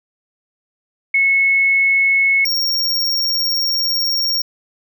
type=tone pair in turn; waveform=sine / square; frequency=2193 / 5553 Hz; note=C#7 / F8; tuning=-19 / -11 cents; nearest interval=octave + major third; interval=1608 cents; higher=second; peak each=-11 / -16 dBFS; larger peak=first; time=1.14-2.45 / 2.45-4.42 s; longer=second; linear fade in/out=5 ms; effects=none